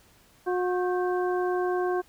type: harmonic tone with a mistuned harmonic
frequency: 361.7 Hz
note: F#4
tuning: 39 cents flat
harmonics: 1 / 2 / 3 / 4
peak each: -25 / -31 / -35 / -37 dBFS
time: 0.46-2.02 s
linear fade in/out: 20 ms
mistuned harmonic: 4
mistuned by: +130 cents
effects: pink hiss -59 dBFS RMS until 2.08 s